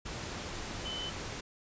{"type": "tone in noise", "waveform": "sine", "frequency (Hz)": 3032, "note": "F#7", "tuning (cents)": 42, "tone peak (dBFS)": -37, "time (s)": [0.85, 1.1], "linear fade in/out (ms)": 10, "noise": "pink", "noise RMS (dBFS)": -40, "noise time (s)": [0.05, 1.41], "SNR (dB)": 0, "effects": ["resampled to 16000 Hz"]}